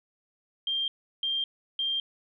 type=tone bursts; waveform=sine; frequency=3185 Hz; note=G7; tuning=27 cents sharp; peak=-26 dBFS; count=3; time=0.67-2 s; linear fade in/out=2 ms; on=210 ms; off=350 ms; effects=none